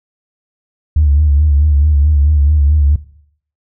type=tone with vibrato; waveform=sine; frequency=73.6 Hz; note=D2; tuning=4 cents sharp; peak=-6 dBFS; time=0.96-2.96 s; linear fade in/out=5 ms; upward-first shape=sine; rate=4.6 Hz; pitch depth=70 cents each way; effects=noise-tail reverb RT60 0.6 s tail -17 dB re dry + tanh soft clip ceiling -2 dBFS